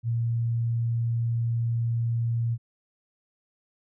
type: tone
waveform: sine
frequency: 116.54 Hz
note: A#2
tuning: in tune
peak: -23 dBFS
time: 0.03-2.58 s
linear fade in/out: 50 ms
effects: none